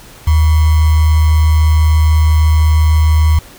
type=tone with sample-and-hold; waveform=sine; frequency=78.1 Hz; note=D#2; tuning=7 cents sharp; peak=-6 dBFS; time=0.27-3.39 s; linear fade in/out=5 ms; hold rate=1050 Hz; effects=pink hiss -38 dBFS RMS until 3.58 s